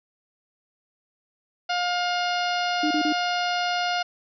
harmonic tone, 710 Hz, F5, 28 cents sharp, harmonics 1 / 2 / 3 / 4 / 5 / 6 / 7 / 8, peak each -25 / -29 / -35 / -32 / -38 / -36 / -36 / -43 dBFS, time 1.69-4.03 s, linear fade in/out 10 ms
sine tone bursts, 304 Hz, D#4, 40 cents flat, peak -22 dBFS, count 3, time 2.83-3.127 s, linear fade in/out 5 ms, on 79 ms, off 30 ms
effects none

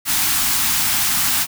white band-stop noise, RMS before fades -18 dBFS, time 0.05-1.47 s, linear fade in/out 50 ms, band 310 to 710 Hz, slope 48 dB/octave, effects none

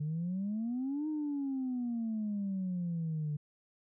sine exponential two-way sweep, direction up then down, 146.3 to 311.1 to 146.3 Hz, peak -31 dBFS, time 0-3.37 s, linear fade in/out 10 ms, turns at 1.08 s, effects tanh soft clip ceiling -29 dBFS

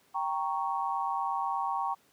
sine chord, G diminished, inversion none, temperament equal, 784 / 932.3 / 1108.7 Hz, G5 / Bb5 / Db6, 0 / 0 / 0 cents, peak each -33 dBFS, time 0.14-1.95 s, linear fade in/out 20 ms, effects pink hiss -65 dBFS RMS until 2.12 s + high-pass 150 Hz 12 dB/octave

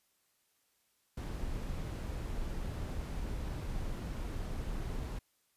brown noise, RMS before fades -38 dBFS, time 1.17-5.19 s, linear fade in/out 5 ms, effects white hiss -75 dBFS RMS until 5.56 s + resampled to 32000 Hz

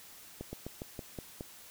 slowing click train, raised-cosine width 2 ms, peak -26 dBFS, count 7, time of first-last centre 0.41-1.409 s, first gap 120 ms, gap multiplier 1.13, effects white hiss -53 dBFS RMS until 1.7 s

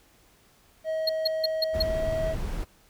triangle tone with pitch glide, 636 to 642.3 Hz, D#5 to E5, +38 to -45 cents, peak -24 dBFS, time 0.84-2.36 s, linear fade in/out 50 ms, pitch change +17 cents, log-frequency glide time 1.65-2.05 s
triangle tone bursts, 4293 Hz, C8, 44 cents sharp, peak -20 dBFS, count 5, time 1.07-1.825 s, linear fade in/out 5 ms, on 23 ms, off 160 ms
brown noise, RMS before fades -31 dBFS, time 1.73-2.65 s, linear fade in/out 20 ms
effects pink hiss -60 dBFS RMS until 2.89 s

